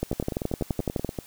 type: two click trains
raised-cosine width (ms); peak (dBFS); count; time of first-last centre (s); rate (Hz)
2; -16 / -12; 12 / 13; 0.13-1.188 / 0.03-1.047; 10.4 / 11.8
effects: white hiss -50 dBFS RMS until 1.26 s